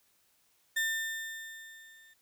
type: tone with level ramp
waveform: 35% pulse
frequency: 1800 Hz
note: A6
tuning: 39 cents sharp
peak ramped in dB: -25 to -55 dBFS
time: 0.76-2.14 s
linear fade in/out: 10 ms
effects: white hiss -70 dBFS RMS until 2.21 s